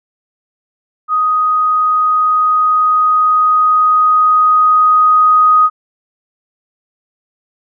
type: tone with level ramp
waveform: sine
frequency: 1249 Hz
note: D#6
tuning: 6 cents sharp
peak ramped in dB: -10 to -5 dBFS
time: 1.08-5.7 s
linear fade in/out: 50 ms
effects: none